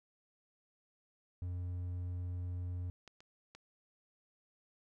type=tone; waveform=triangle; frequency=89.2 Hz; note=F2; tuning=37 cents sharp; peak=-35 dBFS; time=1.42-2.9 s; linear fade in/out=0 ms
type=clicks; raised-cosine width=0.2 ms; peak=-35 / -40 / -35 dBFS; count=3; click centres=3.077 / 3.205 / 3.55 s
effects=none